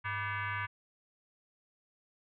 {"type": "tone with frequency modulation", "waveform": "sine", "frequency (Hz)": 101.7, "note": "G#2", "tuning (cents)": -36, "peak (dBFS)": -33, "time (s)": [0.04, 0.67], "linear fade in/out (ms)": 20, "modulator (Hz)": 540, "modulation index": 3.9, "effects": []}